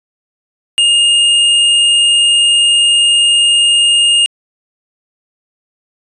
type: tone with hard clipping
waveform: sine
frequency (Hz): 2835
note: F7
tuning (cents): +25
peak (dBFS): -8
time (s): 0.78-4.26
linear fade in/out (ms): 0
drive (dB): 15
effects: resampled to 24000 Hz